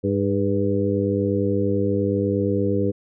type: harmonic tone with a mistuned harmonic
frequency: 100.9 Hz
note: G#2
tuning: 49 cents flat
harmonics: 1 / 2 / 3 / 4 / 5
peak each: -25 / -25 / -25 / -25 / -25 dBFS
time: 0.03-2.92 s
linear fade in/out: 20 ms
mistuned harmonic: 5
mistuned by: -43 cents
effects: none